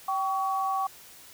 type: tone pair together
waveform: sine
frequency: 774.1 / 1127 Hz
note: G5 / C#6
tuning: -22 / +28 cents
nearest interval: perfect fifth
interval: 650 cents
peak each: -28 dBFS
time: 0.08-0.87 s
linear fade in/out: 5 ms
effects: white hiss -50 dBFS RMS until 1.33 s